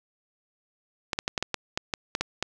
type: clicks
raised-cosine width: 0.2 ms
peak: -9 dBFS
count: 11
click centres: 1.132 / 1.189 / 1.279 / 1.378 / 1.426 / 1.543 / 1.775 / 1.938 / 2.151 / 2.21 / 2.426 s
effects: none